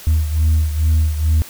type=beating tone pair; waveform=sine; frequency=77.8 / 80.1 Hz; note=D#2 / E2; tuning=0 / -49 cents; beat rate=2.3 Hz; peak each=-12 / -17 dBFS; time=0.07-1.42 s; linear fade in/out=0 ms; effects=tanh soft clip ceiling -9 dBFS + white hiss -37 dBFS RMS until 1.49 s